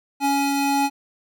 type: tone pair together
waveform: square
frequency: 279.5 / 837 Hz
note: C#4 / G#5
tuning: +14 / +13 cents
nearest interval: octave + perfect fifth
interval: 1899 cents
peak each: -22 dBFS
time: 0.2-0.9 s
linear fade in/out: 50 ms
effects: none